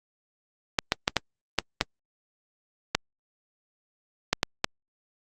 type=clicks; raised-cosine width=0.2 ms; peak=-3 dBFS; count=10; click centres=0.788 / 0.921 / 1.079 / 1.167 / 1.587 / 1.811 / 2.95 / 4.33 / 4.431 / 4.644 s; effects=Opus 48 kbps